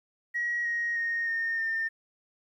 sine tone with pitch steps, 1906 / 1880.8 / 1856 / 1831.5 / 1807.4 Hz, A#6 / A#6 / A#6 / A#6 / A6, +38 / +15 / -8 / -31 / +46 cents, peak -26 dBFS, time 0.34-1.89 s, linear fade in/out 20 ms, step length 310 ms, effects tanh soft clip ceiling -22 dBFS + 11-bit

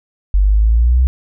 sine exponential sweep, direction up, 47.33 to 65.1 Hz, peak -8 dBFS, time 0.34-1.07 s, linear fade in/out 0 ms, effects none

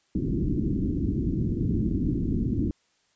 white low-pass noise, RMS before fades -26 dBFS, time 0.15-2.71 s, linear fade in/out 2 ms, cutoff 330 Hz, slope 48 dB/octave, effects white hiss -68 dBFS RMS until 3.15 s + resampled to 16000 Hz

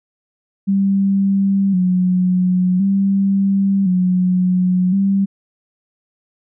sine tone with vibrato, 189.1 Hz, F#3, 38 cents sharp, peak -12 dBFS, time 0.67-5.26 s, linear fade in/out 20 ms, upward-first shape square, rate 0.47 Hz, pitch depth 63 cents each way, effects none

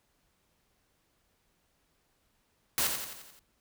white noise with echo, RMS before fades -28 dBFS, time 2.78-2.87 s, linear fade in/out 0 ms, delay 87 ms, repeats 6, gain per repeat -5 dB, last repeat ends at 3.392 s, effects pink hiss -73 dBFS RMS until 3.6 s

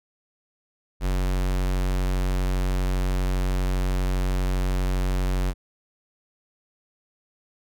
square tone, 46.25 Hz, F#1, in tune, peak -22 dBFS, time 1-5.54 s, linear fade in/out 50 ms, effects none

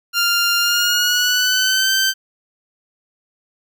15% pulse tone with pitch glide, 1396.9 to 1550 Hz, F6 to G6, 0 to -20 cents, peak -8 dBFS, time 0.13-2.14 s, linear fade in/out 50 ms, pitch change +180 cents, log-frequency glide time 0.59-1.91 s, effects none

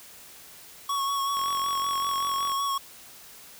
square tone with vibrato, 1108.7 Hz, C#6, in tune, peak -26 dBFS, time 0.89-2.78 s, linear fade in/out 5 ms, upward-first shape sine, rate 5.3 Hz, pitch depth 25 cents each way
click train, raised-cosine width 0.3 ms, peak -24 dBFS, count 52, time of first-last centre 1.37-2.519 s, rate 44.4 Hz
effects white hiss -48 dBFS RMS until 3.59 s

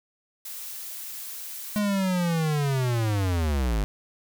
blue noise, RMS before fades -37 dBFS, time 0.45-1.79 s, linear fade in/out 5 ms
square linear sweep, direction down, 211.3 to 48.42 Hz, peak -23 dBFS, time 1.76-3.84 s, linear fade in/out 0 ms
effects none

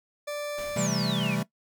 40% pulse tone, 587.3 Hz, D5, in tune, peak -30 dBFS, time 0.27-0.87 s, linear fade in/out 10 ms
pink noise with exponential decay, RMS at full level -41 dBFS, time 0.58-1.32 s, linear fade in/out 2 ms, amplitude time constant 160 ms
square chord, A minor seventh, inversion first, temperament equal with one note detuned, 130.81 / 166.15 / 196 / 220 Hz, C3 / E3 / G3 / A3, 0 / +14 / 0 / 0 cents, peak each -33 / -32 / -31 / -33 dBFS, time 0.76-1.43 s, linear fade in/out 5 ms
sine exponential sweep, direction down, 7950 to 2245 Hz, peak -31 dBFS, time 0.77-1.36 s, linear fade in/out 20 ms
effects noise-tail reverb RT60 0.1 s tail -18 dB re dry

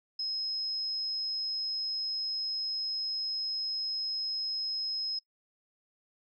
sine tone, 5130 Hz, E8, 48 cents flat, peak -31 dBFS, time 0.19-5.19 s, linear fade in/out 5 ms, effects noise-tail reverb RT60 0.1 s tail -23 dB re dry

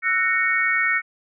sine chord, F# dominant seventh, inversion third, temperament just, 1332 / 1480 / 1850 / 2220 Hz, E6 / F#6 / A#6 / C#7, +18 / 0 / -14 / +2 cents, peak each -27 / -26 / -22 / -21 dBFS, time 0.02-1.02 s, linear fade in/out 50 ms, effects none

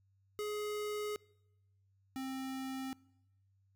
square tone pair in turn, 419.4 / 264.2 Hz, G#4 / C4, +17 / +17 cents, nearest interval minor sixth, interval 800 cents, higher first, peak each -37 / -39 dBFS, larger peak first, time 0.39-1.16 / 2.16-2.93 s, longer neither, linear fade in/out 0 ms, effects noise-tail reverb RT60 0.9 s tail -24 dB re dry + added 97 Hz sine -69 dBFS peak until 3.75 s

